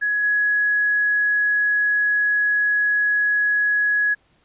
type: tone with level steps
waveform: sine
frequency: 1677 Hz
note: G#6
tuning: 16 cents sharp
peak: -18 / -16 dBFS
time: 0.01-4.15 s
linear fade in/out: 20 ms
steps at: 0.23 s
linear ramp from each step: 10 ms
effects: pink hiss -61 dBFS RMS until 4.44 s + resampled to 8000 Hz